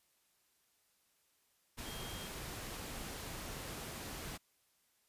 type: tone in noise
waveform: sine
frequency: 3228 Hz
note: G#7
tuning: 50 cents flat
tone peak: -51 dBFS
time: 1.85-2.28 s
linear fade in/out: 20 ms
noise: pink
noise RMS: -45 dBFS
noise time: 1.77-4.38 s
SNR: -9 dB
effects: white hiss -75 dBFS RMS until 5.08 s + resampled to 32000 Hz